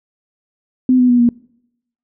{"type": "tone with pitch steps", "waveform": "sine", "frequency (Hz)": [255.1, 249.4, 243.9, 238.4], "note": ["C4", "B3", "B3", "A#3"], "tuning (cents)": [-44, 17, -21, 39], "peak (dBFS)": -8, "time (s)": [0.89, 1.29], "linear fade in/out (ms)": 2, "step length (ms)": 100, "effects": ["noise-tail reverb RT60 0.8 s tail -25 dB re dry"]}